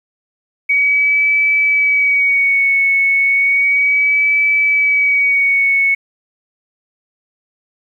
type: tone with vibrato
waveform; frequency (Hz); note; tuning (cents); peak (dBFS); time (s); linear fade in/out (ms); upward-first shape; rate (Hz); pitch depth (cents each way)
sine; 2254; C#7; +28; -10; 0.69-5.95; 10; sine; 0.33; 36
effects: 8-bit